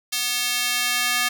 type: tone with high-pass filter sweep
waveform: square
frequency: 245 Hz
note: B3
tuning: 14 cents flat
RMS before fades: -23 dBFS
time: 0.12-1.29 s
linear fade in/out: 10 ms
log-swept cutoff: 3400 to 1700 Hz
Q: 0.95
effects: none